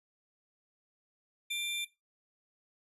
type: tone pair together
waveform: square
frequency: 2371 / 3559 Hz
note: D7 / A7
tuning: +16 / +19 cents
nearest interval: perfect fifth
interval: 703 cents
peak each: -36 / -37 dBFS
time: 1.5-1.85 s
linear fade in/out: 10 ms
effects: noise-tail reverb RT60 0.2 s tail -17 dB re dry + resampled to 32000 Hz

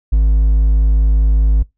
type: tone with hard clipping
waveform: triangle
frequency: 52.5 Hz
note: G#1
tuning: 19 cents sharp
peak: -9 dBFS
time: 0.12-1.63 s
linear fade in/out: 10 ms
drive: 5 dB
effects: noise-tail reverb RT60 0.2 s tail -24 dB re dry

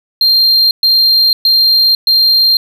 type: tone bursts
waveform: triangle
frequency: 4186 Hz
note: C8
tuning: in tune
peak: -5 dBFS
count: 4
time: 0.21-2.57 s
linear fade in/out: 2 ms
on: 500 ms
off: 120 ms
effects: none

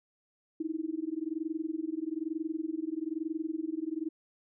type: tone with amplitude modulation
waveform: sine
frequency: 318.7 Hz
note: D#4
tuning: 42 cents sharp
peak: -28 dBFS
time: 0.6-4.09 s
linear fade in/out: 5 ms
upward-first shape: sine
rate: 21.1 Hz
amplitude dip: 95%
effects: none

